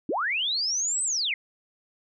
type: linear two-way sweep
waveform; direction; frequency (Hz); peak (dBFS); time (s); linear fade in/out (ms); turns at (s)
sine; up then down; 228.4 to 8260 to 1978; -24; 0.09-1.34; 2; 1.03
effects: none